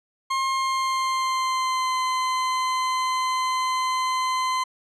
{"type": "tone with pitch glide", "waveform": "40% pulse", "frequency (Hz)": [1067, 1029.5], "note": ["C6", "C6"], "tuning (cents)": [34, -28], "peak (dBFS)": -21, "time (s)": [0.3, 4.64], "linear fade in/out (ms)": 10, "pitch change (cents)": -62, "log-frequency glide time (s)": [0.48, 1.99], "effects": ["low-pass 7000 Hz 12 dB/octave"]}